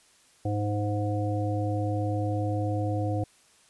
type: harmonic tone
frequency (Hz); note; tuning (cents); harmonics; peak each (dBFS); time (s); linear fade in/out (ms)
103.83; G#2; 0; 1 / 3 / 5 / 7; -27 / -32 / -34 / -35; 0.45-3.24; 5
effects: white hiss -60 dBFS RMS until 3.69 s + resampled to 24000 Hz